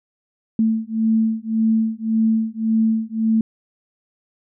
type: beating tone pair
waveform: sine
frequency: 221.4 / 223.2 Hz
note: A3 / A3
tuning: +11 / +25 cents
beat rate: 1.8 Hz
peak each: -19 dBFS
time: 0.59-3.41 s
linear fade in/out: 2 ms
effects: none

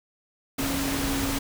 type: tone in noise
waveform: sine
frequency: 275 Hz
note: C#4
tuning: 14 cents flat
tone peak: -28 dBFS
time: 0.58-1.39 s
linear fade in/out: 10 ms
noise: pink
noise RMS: -29 dBFS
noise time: 0.58-1.39 s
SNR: -2 dB
effects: none

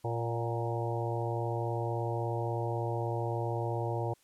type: harmonic tone with a mistuned harmonic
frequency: 116.54 Hz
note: A#2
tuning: in tune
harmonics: 1 / 3 / 4 / 5 / 6 / 7 / 8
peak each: -33 / -38 / -39 / -40 / -41 / -41 / -42 dBFS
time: 0.04-4.14 s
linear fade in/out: 10 ms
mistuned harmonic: 6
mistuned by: +50 cents
effects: white hiss -67 dBFS RMS until 4.23 s + low-pass 12000 Hz 12 dB/octave

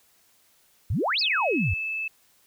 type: exponential two-way sweep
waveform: sine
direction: up then down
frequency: 75 to 5274 to 75 Hz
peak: -22 dBFS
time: 0.9-1.74 s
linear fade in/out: 5 ms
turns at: 1.2 s
type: tone with pitch glide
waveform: sine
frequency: 2565 to 2619 Hz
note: E7 to E7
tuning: -48 to -12 cents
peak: -27 dBFS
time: 1.21-2.08 s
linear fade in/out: 5 ms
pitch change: +36 cents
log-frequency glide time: 1.54-1.65 s
effects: white hiss -62 dBFS RMS until 2.46 s

